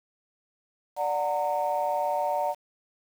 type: chord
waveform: sine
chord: D augmented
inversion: none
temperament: just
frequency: 587.3 / 734.2 / 917.7 Hz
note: D5 / F#5 / A#5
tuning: 0 / -14 / -27 cents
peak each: -28 dBFS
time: 0.96-2.55 s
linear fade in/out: 50 ms
effects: tanh soft clip ceiling -17 dBFS + 8-bit